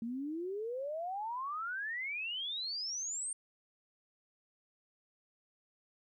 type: exponential sweep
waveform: sine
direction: up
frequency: 223.3 to 8870 Hz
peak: -36 dBFS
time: 0.02-3.33 s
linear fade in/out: 2 ms
effects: 13-bit